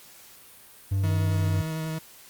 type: tone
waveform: triangle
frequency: 97.2 Hz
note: G2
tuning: 14 cents flat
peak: -20 dBFS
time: 0.91-1.62 s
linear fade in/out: 10 ms
type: tone with vibrato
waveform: 40% pulse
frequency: 158.9 Hz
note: D#3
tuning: 37 cents sharp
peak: -28 dBFS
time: 1.03-1.99 s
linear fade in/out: 10 ms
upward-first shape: triangle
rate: 11 Hz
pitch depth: 17 cents each way
effects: white hiss -50 dBFS RMS until 2.29 s + Opus 48 kbps